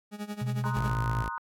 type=tone with tremolo; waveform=40% pulse; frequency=207.7 Hz; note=G#3; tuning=in tune; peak=-31 dBFS; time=0.11-0.95 s; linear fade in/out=50 ms; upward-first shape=sine; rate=11 Hz; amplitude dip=85%
type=tone with pitch glide; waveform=sine; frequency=125.7 to 120.37 Hz; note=B2 to B2; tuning=+31 to -44 cents; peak=-28 dBFS; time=0.41-1.23 s; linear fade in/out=10 ms; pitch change=-75 cents; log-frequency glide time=0.9-1.01 s
type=chord; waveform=sine; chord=C half-diminished seventh; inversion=third; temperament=equal; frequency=932.3 / 1046.5 / 1244.5 / 1480 Hz; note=Bb5 / C6 / Eb6 / Gb6; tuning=0 / 0 / 0 / 0 cents; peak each=-36 / -39 / -39 / -39 dBFS; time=0.64-1.38 s; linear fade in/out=0 ms
type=tone; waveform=sawtooth; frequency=55 Hz; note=A1; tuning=in tune; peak=-28 dBFS; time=0.76-1.29 s; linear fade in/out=5 ms
effects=AAC 64 kbps